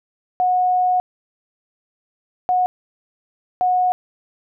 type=tone bursts at uneven times; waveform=sine; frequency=730 Hz; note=F#5; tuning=24 cents flat; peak=-14 dBFS; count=3; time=0.4-1 / 2.49-2.66 / 3.61-3.92 s; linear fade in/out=0 ms; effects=none